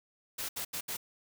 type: noise bursts at uneven times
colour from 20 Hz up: white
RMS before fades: -37 dBFS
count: 4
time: 0.38-0.49 / 0.56-0.65 / 0.73-0.81 / 0.88-0.97 s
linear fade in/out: 10 ms
effects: none